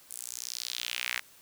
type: tone with high-pass filter sweep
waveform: sawtooth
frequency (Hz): 60.8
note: B1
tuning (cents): -26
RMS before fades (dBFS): -37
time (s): 0.1-1.2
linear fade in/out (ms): 10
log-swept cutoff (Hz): 9700 to 1900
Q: 2.5
effects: white hiss -57 dBFS RMS until 1.41 s